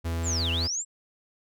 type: tone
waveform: 45% pulse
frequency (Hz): 83.3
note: E2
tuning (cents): +19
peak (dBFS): -27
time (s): 0.04-0.68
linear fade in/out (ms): 20
type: linear two-way sweep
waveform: sine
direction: down then up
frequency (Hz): 7750 to 2637 to 7750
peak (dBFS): -27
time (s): 0.23-0.85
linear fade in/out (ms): 50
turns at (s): 0.51
effects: none